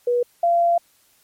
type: tone pair in turn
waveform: sine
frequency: 485.5 / 686.6 Hz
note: B4 / F5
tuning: -30 / -30 cents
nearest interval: tritone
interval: 600 cents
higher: second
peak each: -16 / -14 dBFS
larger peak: second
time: 0.07-0.23 / 0.43-0.78 s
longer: second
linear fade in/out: 5 ms
effects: white hiss -59 dBFS RMS until 1.23 s + MP3 64 kbps